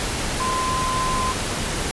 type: tone in noise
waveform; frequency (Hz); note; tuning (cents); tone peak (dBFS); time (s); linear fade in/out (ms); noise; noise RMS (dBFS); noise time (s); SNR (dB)
sine; 1031; C6; -26; -22; 0.4-1.32; 0; pink; -25; 0-1.91; 0
effects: resampled to 24000 Hz

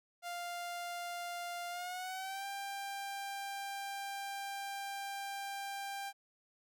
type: tone with pitch glide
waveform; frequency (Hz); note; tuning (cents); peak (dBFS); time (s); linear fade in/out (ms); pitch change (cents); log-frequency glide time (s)
sawtooth; 698.5 to 793.1; F5 to G5; 0 to +20; -36; 0.22-6.13; 50; +220; 1.7-2.46
effects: none

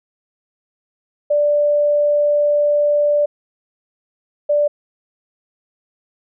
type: tone bursts at uneven times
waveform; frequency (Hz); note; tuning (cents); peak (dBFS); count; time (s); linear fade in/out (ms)
sine; 587.3; D5; 0; -12; 2; 1.3-3.26 / 4.49-4.68; 10
effects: none

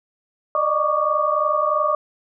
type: tone cluster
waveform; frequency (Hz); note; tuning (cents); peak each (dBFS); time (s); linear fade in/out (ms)
sine; 592 / 615 / 1128 / 1199; D5 / D#5 / C#6 / D6; +14 / -20 / +30 / +36; -25 / -23 / -21 / -22; 0.55-1.95; 2
effects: none

